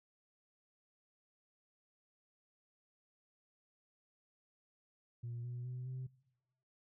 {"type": "tone with pitch steps", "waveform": "sine", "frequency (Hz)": [118.9, 122.24, 125.68, 129.21], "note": ["A#2", "B2", "B2", "C3"], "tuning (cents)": [35, -17, 31, -21], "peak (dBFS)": -39, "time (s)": [5.23, 6.07], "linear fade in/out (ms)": 10, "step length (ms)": 210, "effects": ["noise-tail reverb RT60 1.0 s tail -23 dB re dry", "tanh soft clip ceiling -38 dBFS"]}